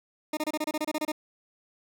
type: tone bursts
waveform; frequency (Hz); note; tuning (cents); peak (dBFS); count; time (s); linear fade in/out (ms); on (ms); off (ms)
20% pulse; 306.4; D#4; -27; -22; 12; 0.33-1.119; 5; 41; 27
effects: none